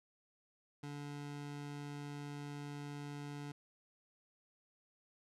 25% pulse tone, 144.7 Hz, D3, 25 cents flat, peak -40 dBFS, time 0.83-3.52 s, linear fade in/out 5 ms, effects low-pass 9000 Hz 12 dB/octave

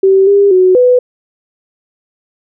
sine tone with pitch steps, 385.4 / 401.4 / 369.8 / 497.5 Hz, G4 / G4 / F#4 / B4, -29 / +41 / -1 / +13 cents, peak -4 dBFS, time 0.03-0.99 s, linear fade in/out 5 ms, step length 240 ms, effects none

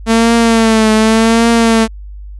sawtooth tone with vibrato, 224.7 Hz, A3, 37 cents sharp, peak -3 dBFS, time 0.06-1.88 s, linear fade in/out 50 ms, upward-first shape triangle, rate 0.87 Hz, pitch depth 64 cents each way, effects added 50 Hz sine -26 dBFS peak until 2.39 s + resampled to 24000 Hz

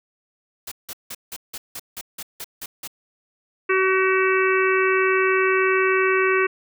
white noise bursts, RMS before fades -33 dBFS, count 11, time 0.67-2.876 s, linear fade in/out 5 ms, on 46 ms, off 170 ms
harmonic tone, 378.6 Hz, F#4, 40 cents sharp, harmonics 1 / 3 / 4 / 5 / 6 / 7, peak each -19 / -24 / -25 / -26 / -27 / -27 dBFS, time 3.69-6.47 s, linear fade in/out 10 ms
effects none

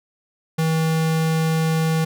square tone, 160.6 Hz, E3, 45 cents flat, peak -18 dBFS, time 0.58-2.05 s, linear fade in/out 10 ms, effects none

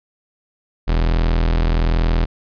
40% pulse tone, 41.2 Hz, E1, in tune, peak -13 dBFS, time 0.87-2.26 s, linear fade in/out 20 ms, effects resampled to 11025 Hz

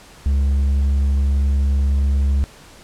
sine tone with hard clipping, 69.3 Hz, C#2, in tune, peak -15 dBFS, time 0.26-2.44 s, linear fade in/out 0 ms, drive 3 dB, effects pink hiss -44 dBFS RMS until 2.83 s + low-pass 10000 Hz 12 dB/octave

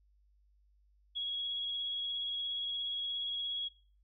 sine tone with vibrato, 3322 Hz, G#7, in tune, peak -34 dBFS, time 1.15-3.69 s, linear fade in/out 20 ms, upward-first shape triangle, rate 17 Hz, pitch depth 18 cents each way, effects noise-tail reverb RT60 0.4 s tail -20 dB re dry + added 50 Hz sine -65 dBFS peak until 4.03 s

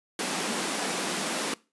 pink high-pass noise, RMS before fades -30 dBFS, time 0.19-1.54 s, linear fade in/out 2 ms, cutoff 180 Hz, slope 48 dB/octave, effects noise-tail reverb RT60 0.3 s tail -22 dB re dry + resampled to 24000 Hz

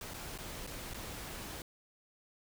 pink noise with dropouts, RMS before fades -44 dBFS, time 0.01-1.62 s, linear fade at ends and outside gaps 2 ms, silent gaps 0.137-0.141 / 0.378-0.386 / 0.667-0.673 / 0.937-0.943 s, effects none

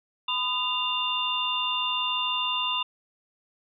sine tone cluster, 1005 / 1235 / 2794 / 3573 Hz, B5 / D#6 / F7 / A7, +30 / -13 / 0 / +26 cents, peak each -30 / -37 / -28 / -30 dBFS, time 0.28-2.83 s, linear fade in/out 5 ms, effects none

